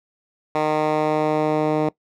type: tone with band-pass filter sweep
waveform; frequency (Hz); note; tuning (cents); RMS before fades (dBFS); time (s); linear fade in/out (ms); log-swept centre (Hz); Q
10% pulse; 153.6; D#3; -22; -20; 0.55-1.89; 2; 800 to 380; 0.75
effects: noise-tail reverb RT60 0.1 s tail -21 dB re dry